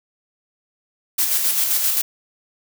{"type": "noise with tremolo", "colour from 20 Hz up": "blue", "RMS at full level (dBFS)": -18, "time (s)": [1.18, 2.02], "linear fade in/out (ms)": 10, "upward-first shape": "square", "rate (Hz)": 7.6, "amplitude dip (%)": 35, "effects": []}